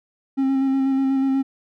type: tone with vibrato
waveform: triangle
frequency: 268.5 Hz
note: C4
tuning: 45 cents sharp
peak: -15 dBFS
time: 0.37-1.43 s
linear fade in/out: 20 ms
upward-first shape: square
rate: 8.2 Hz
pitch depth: 15 cents each way
effects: none